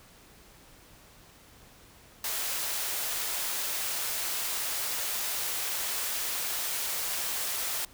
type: high-pass noise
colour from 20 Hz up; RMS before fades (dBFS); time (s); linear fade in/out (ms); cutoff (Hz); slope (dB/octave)
white; -32; 2.24-7.85; 2; 480; 12
effects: pink hiss -55 dBFS RMS until 7.93 s